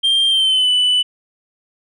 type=tone with pitch glide; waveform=sine; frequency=3181 to 2985 Hz; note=G7 to F#7; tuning=+25 to +15 cents; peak=-9 dBFS; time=0.03-1.03 s; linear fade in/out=20 ms; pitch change=-110 cents; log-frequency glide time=0.28-0.7 s; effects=tanh soft clip ceiling -11 dBFS